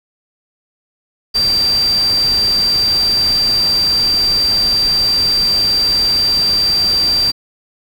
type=tone in noise; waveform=sine; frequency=4699 Hz; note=D8; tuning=in tune; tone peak=-11 dBFS; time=1.34-7.32 s; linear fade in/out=20 ms; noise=pink; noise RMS=-26 dBFS; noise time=1.34-7.32 s; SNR=+12 dB; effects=none